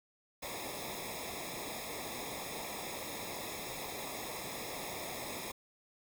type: noise with comb filter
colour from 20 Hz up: pink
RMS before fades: -42 dBFS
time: 0.42-5.52 s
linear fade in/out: 10 ms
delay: 0.67 ms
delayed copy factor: -0.9
effects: none